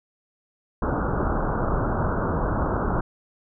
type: low-pass noise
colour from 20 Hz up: pink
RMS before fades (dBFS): -24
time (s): 0.82-3.01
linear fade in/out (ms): 5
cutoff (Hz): 1500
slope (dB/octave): 96
effects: none